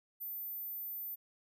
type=tone; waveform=sine; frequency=14080 Hz; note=A9; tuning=in tune; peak=-39 dBFS; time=0.2-1.16 s; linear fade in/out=20 ms; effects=none